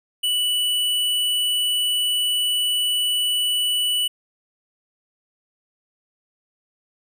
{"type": "tone with hard clipping", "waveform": "sine", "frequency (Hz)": 2960, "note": "F#7", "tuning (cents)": 0, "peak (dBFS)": -20, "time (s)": [0.23, 4.08], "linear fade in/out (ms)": 10, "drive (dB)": 14, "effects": []}